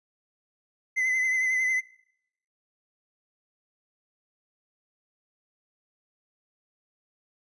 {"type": "tone with vibrato", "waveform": "triangle", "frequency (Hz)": 2039, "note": "C7", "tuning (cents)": -45, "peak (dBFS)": -21, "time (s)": [0.96, 1.81], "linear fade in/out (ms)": 20, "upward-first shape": "triangle", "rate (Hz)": 11, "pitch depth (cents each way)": 43, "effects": ["noise-tail reverb RT60 0.8 s tail -25 dB re dry", "resampled to 22050 Hz"]}